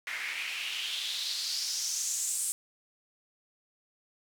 white noise with band-pass filter sweep, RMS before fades -34 dBFS, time 0.07-2.52 s, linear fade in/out 0 ms, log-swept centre 1900 to 8800 Hz, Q 3.8, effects none

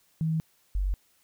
sine tone pair in turn, 160 / 47.57 Hz, D#3 / F#1, +49 / +49 cents, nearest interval octave + major sixth, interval 2100 cents, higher first, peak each -24 dBFS, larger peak neither, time 0.21-0.4 / 0.75-0.94 s, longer neither, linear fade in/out 0 ms, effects white hiss -66 dBFS RMS until 1.23 s

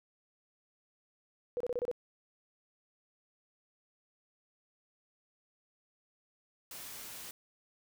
sine tone bursts, 488.5 Hz, B4, 19 cents flat, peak -31 dBFS, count 6, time 1.57-1.914 s, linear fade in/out 0 ms, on 34 ms, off 28 ms
white noise, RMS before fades -46 dBFS, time 6.71-7.31 s, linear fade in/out 2 ms
effects none

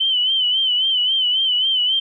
sine tone with vibrato, 3050 Hz, G7, 48 cents flat, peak -15 dBFS, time 0-2 s, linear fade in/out 10 ms, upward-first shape sine, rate 3.7 Hz, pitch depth 69 cents each way, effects none

